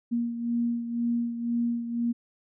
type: beating tone pair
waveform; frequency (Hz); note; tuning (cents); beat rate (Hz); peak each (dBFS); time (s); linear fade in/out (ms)
sine; 235.6 / 237.6; A#3 / A#3; +19 / +33; 2; -26 / -33; 0.11-2.13; 20
effects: none